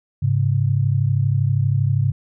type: tone pair together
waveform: sine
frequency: 103.83 / 136.41 Hz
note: G#2 / C#3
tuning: 0 / -27 cents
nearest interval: perfect fourth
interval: 473 cents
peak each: -18 dBFS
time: 0.22-2.12 s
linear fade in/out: 10 ms
effects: none